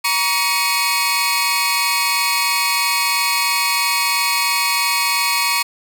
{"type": "tone cluster", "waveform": "sawtooth", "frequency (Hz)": [947, 1132, 2221, 2517, 4310], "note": ["A#5", "C#6", "C#7", "D#7", "C#8"], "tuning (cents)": [27, 36, 3, 19, -49], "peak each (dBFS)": -19, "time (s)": [0.04, 5.63], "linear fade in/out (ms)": 10, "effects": []}